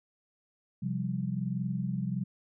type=chord; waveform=sine; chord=C suspended fourth; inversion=none; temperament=equal; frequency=130.81 / 174.61 / 196 Hz; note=C3 / F3 / G3; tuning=0 / 0 / 0 cents; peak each=-34 dBFS; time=0.82-2.24 s; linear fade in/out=10 ms; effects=none